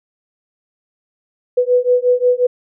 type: beating tone pair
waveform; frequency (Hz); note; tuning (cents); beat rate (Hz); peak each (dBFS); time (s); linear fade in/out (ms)
sine; 492.4 / 498; B4 / B4; -5 / +14; 5.6; -14; 1.57-2.47; 10
effects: none